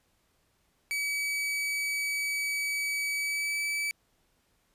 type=tone with pitch glide; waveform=40% pulse; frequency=2281 to 2302 Hz; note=C#7 to D7; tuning=+49 to -35 cents; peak=-28 dBFS; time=0.91-3.91 s; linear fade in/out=0 ms; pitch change=+16 cents; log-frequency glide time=3.16-3.59 s; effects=pink hiss -71 dBFS RMS until 4.74 s + resampled to 32000 Hz